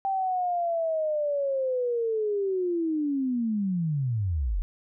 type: linear sweep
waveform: sine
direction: down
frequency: 784 to 37.07 Hz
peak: -24 dBFS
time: 0.05-4.62 s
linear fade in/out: 0 ms
effects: none